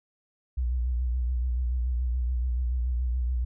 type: tone with vibrato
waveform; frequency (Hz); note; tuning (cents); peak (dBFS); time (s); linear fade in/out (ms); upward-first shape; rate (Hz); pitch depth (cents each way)
sine; 61.5; B1; -7; -24; 0.57-3.45; 10; sine; 7; 65
effects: none